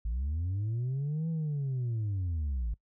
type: linear two-way sweep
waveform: sine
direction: up then down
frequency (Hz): 51.4 to 165.5 to 51.4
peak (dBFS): -27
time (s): 0.05-2.74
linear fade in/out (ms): 5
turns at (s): 1.29
effects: noise-tail reverb RT60 0.1 s tail -23 dB re dry + tanh soft clip ceiling -28 dBFS